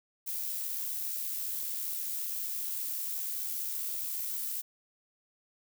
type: noise with amplitude modulation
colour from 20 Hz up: violet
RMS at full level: -34 dBFS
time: 0.26-4.62 s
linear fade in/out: 20 ms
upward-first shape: sine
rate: 74.8 Hz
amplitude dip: 30%
effects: none